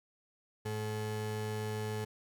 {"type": "tone pair together", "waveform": "35% pulse", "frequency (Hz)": [107.35, 429.4], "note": ["A2", "A4"], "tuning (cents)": [-42, -42], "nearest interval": "2 octaves", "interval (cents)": 2400, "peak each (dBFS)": [-35, -40], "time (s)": [0.65, 2.05], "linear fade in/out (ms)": 10, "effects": []}